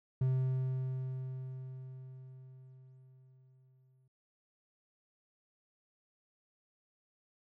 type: tone with exponential decay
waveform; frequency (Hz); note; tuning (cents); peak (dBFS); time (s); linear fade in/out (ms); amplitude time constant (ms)
triangle; 130; C3; -11; -25; 0.21-4.08; 5; 840
effects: none